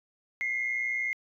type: tone pair together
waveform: sine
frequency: 2011 / 2131 Hz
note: B6 / C7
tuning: +31 / +31 cents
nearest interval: minor second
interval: 100 cents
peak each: -33 / -28 dBFS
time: 0.41-1.13 s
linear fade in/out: 0 ms
effects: tanh soft clip ceiling -21 dBFS